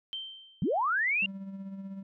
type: tone with exponential decay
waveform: sine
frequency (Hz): 3124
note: G7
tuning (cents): -7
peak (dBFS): -32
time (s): 0.13-0.82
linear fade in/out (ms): 0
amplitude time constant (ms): 150
type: linear sweep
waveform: sine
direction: up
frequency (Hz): 129.9 to 2826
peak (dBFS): -25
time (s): 0.62-1.26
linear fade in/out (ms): 2
type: tone with tremolo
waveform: triangle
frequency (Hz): 194.4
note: G3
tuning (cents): -14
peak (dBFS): -34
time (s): 1.22-2.03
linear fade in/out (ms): 5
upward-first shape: sine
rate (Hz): 16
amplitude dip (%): 45
effects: none